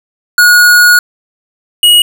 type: tone pair in turn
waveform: square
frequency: 1449 / 2898 Hz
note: F#6 / F#7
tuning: -37 / -37 cents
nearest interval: octave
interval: 1200 cents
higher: second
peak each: -3 dBFS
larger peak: neither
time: 0.38-0.99 / 1.83-2.02 s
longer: first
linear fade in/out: 2 ms
effects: none